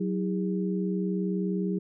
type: tone cluster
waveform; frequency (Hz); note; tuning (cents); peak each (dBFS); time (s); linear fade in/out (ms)
sine; 186 / 326.9 / 406.6; F#3 / E4 / G#4; +9 / -14 / -37; -27 / -34 / -33; 0-1.79; 10
effects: none